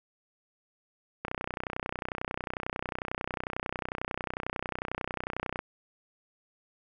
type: click train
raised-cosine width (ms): 0.5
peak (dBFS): -17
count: 136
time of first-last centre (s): 1.25-5.591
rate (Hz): 31.1
effects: none